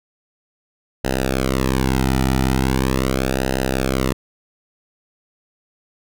sawtooth tone with flanger, 65.41 Hz, C2, in tune, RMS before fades -19 dBFS, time 1.04-4.13 s, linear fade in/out 5 ms, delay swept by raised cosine 0.88 to 1.87 ms, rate 0.4 Hz, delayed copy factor -0.95, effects none

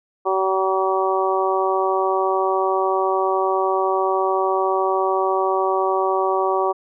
harmonic tone, 190.2 Hz, F#3, 48 cents sharp, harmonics 2 / 3 / 4 / 5 / 6, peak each -21 / -25 / -23 / -25 / -24 dBFS, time 0.25-6.73 s, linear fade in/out 20 ms, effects none

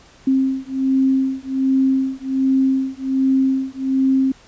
sine beating tone pair, 265 / 266.3 Hz, C4 / C4, +22 / +31 cents, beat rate 1.3 Hz, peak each -18 dBFS, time 0.27-4.32 s, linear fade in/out 5 ms, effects pink hiss -48 dBFS RMS until 4.47 s + resampled to 16000 Hz

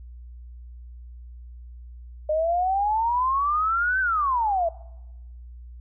sine exponential two-way sweep, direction up then down, 605 to 1559 to 647 Hz, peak -20 dBFS, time 2.29-4.69 s, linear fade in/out 5 ms, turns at 4 s, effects noise-tail reverb RT60 1.0 s tail -22 dB re dry + added 60 Hz sine -39 dBFS peak until 5.8 s

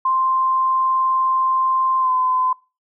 sine tone with pitch glide, 1046.5 to 1022.6 Hz, C6 to C6, 0 to -40 cents, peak -15 dBFS, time 0.05-2.53 s, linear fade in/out 5 ms, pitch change -40 cents, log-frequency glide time 2-2.11 s, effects noise-tail reverb RT60 0.3 s tail -24 dB re dry

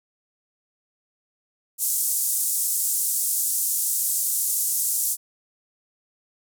pink band-pass noise, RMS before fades -24 dBFS, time 1.78-5.17 s, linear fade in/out 50 ms, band 7600 to 15000 Hz, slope 24 dB/octave, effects none

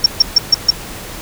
sine tone bursts, 5500 Hz, F8, 27 cents flat, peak -3 dBFS, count 5, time 0.04-0.705 s, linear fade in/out 5 ms, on 21 ms, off 140 ms, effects pink hiss -29 dBFS RMS until 1.21 s

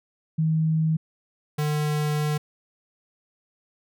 sine / square tone pair in turn, 158.9 / 150.16 Hz, D#3 / D3, +37 / +39 cents, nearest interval minor second, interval 98 cents, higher first, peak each -19 / -23 dBFS, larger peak first, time 0.38-0.97 / 1.58-2.38 s, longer second, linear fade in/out 10 ms, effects none

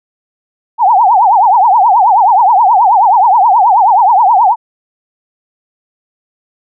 sine tone with vibrato, 846 Hz, G#5, 32 cents sharp, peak -4 dBFS, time 0.78-4.56 s, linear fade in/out 50 ms, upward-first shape triangle, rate 9.4 Hz, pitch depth 290 cents each way, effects none

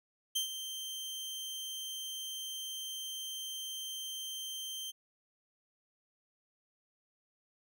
sawtooth tone with ADSR envelope, 3137 Hz, G7, 1 cent sharp, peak -26 dBFS, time 0.35-4.92 s, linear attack 12 ms, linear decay 110 ms, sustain -10 dB, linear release 24 ms, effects none

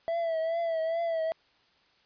triangle tone with vibrato, 659.3 Hz, E5, in tune, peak -25 dBFS, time 0.08-1.32 s, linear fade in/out 0 ms, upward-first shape triangle, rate 2.4 Hz, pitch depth 58 cents each way, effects white hiss -65 dBFS RMS until 2.05 s + resampled to 11025 Hz

